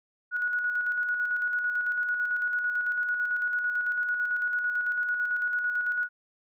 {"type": "tone with tremolo", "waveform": "sine", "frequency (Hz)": 1461, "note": "F#6", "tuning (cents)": -22, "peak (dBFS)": -24, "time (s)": [0.31, 6.09], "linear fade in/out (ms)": 50, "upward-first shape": "square", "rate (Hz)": 9, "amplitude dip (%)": 35, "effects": []}